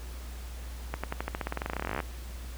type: accelerating click train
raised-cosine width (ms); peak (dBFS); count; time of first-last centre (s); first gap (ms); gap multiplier
0.5; -16; 27; 0.94-2.003; 96; 0.92
effects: added 60 Hz sine -38 dBFS peak until 2.57 s + pink hiss -49 dBFS RMS until 2.57 s